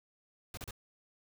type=noise bursts; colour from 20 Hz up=pink; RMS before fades=-43 dBFS; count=3; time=0.54-0.709 s; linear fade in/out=2 ms; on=33 ms; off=35 ms; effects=none